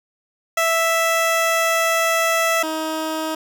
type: tone pair in turn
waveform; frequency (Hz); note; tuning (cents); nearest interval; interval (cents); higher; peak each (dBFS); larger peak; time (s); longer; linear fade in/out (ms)
15% pulse; 659.3 / 316.2; E5 / D#4; 0 / +28; octave + minor second; 1272; first; -10 / -16; first; 0.57-2.63 / 2.63-3.35; first; 5
effects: none